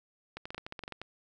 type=clicks; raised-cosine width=0.3 ms; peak=-24 dBFS; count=12; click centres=0.37 / 0.455 / 0.505 / 0.546 / 0.58 / 0.665 / 0.724 / 0.792 / 0.837 / 0.879 / 0.923 / 1.016 s; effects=none